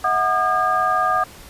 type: tone cluster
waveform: sine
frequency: 641 / 736 / 1215 / 1622 Hz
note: E5 / F#5 / D#6 / G#6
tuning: -49 / -9 / -42 / -41 cents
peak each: -27 / -21 / -18 / -26 dBFS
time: 0.04-1.24 s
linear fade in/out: 5 ms
effects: pink hiss -42 dBFS RMS until 1.49 s + resampled to 32000 Hz